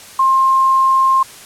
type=tone; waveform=sine; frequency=1061 Hz; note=C6; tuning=24 cents sharp; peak=-9 dBFS; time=0.19-1.23 s; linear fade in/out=5 ms; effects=white hiss -37 dBFS RMS until 1.45 s + low-pass 11000 Hz 12 dB/octave